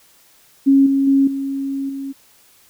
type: tone with level steps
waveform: sine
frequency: 273.7 Hz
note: C#4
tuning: 22 cents flat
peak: -8 / -13 / -10 / -20 / -24 dBFS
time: 0.66-2.13 s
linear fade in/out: 20 ms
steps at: 0.86 / 1.07 / 1.27 / 1.89 s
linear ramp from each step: 5 ms
effects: white hiss -52 dBFS RMS until 2.69 s